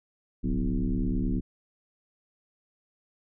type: tone with frequency modulation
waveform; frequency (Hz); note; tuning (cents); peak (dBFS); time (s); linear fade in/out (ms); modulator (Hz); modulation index
sine; 110; A2; 0; -24; 0.43-1.41; 20; 69.3; 2.7
effects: none